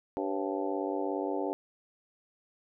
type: harmonic tone with a mistuned harmonic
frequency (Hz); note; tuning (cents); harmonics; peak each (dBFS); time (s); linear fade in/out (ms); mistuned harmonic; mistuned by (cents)
97.1; G2; -16; 3 / 4 / 5 / 6 / 7 / 8 / 9; -35 / -35 / -38 / -38 / -40 / -42 / -40; 0.17-1.53; 0; 6; -97
effects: none